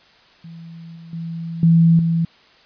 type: tone with level steps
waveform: sine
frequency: 166 Hz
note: E3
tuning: 12 cents sharp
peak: -34 / -36 / -25 / -9 / -15 dBFS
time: 0.44-2.25 s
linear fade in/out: 5 ms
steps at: 0.96 / 1.13 / 1.63 / 1.99 s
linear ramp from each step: 2 ms
effects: white hiss -51 dBFS RMS until 2.65 s + resampled to 11025 Hz